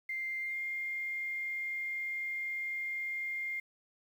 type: tone with pitch glide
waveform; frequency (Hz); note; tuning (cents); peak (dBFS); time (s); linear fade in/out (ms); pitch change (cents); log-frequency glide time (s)
sine; 2097 to 2114; C7 to C7; +3 to +17; -34; 0.09-3.6; 5; +14; 0.42-0.57
effects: 10-bit